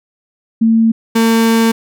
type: tone pair in turn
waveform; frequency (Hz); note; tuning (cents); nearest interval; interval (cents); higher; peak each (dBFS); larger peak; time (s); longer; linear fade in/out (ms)
sine / 35% pulse; 225.5 / 226.7; A3 / A#3; +43 / -48; unison; 9; second; -7; neither; 0.61-0.92 / 1.15-1.72; second; 10
effects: none